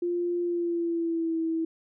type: tone with pitch glide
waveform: sine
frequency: 349.2 to 325.8 Hz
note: F4 to E4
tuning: 0 to -20 cents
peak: -25 dBFS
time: 0.02-1.65 s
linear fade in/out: 5 ms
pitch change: -120 cents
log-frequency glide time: 0.42-1.38 s
effects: none